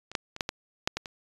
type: clicks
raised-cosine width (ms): 0.2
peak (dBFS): -25 / -9 / -22 / -9 / -13 / -7 / -13 / -21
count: 8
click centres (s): 0.116 / 0.152 / 0.364 / 0.408 / 0.491 / 0.875 / 0.97 / 1.058
effects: resampled to 24000 Hz